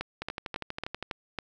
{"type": "two click trains", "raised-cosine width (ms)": 0.3, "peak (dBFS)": [-18, -16], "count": [11, 6], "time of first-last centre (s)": [[0.22, 1.026], [0.01, 1.387]], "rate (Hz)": [12.4, 3.63], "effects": []}